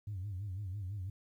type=tone with vibrato; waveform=sine; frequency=97.4 Hz; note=G2; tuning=11 cents flat; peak=-36 dBFS; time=0.07-1.1 s; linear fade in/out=5 ms; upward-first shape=sine; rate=6 Hz; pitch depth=140 cents each way; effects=tanh soft clip ceiling -34 dBFS + 12-bit